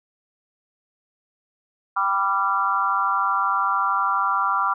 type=chord; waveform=sine; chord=G dominant seventh; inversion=none; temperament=equal with one note detuned; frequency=784 / 987.8 / 1174.7 / 1374.5 Hz; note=G5 / B5 / D6 / F6; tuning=0 / 0 / 0 / -28 cents; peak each=-28 / -25 / -22 / -24 dBFS; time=1.96-4.74 s; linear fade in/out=10 ms; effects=none